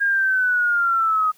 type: linear sweep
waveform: sine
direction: down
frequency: 1629 to 1249 Hz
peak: -16 dBFS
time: 0-1.32 s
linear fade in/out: 20 ms
effects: white hiss -56 dBFS RMS until 1.37 s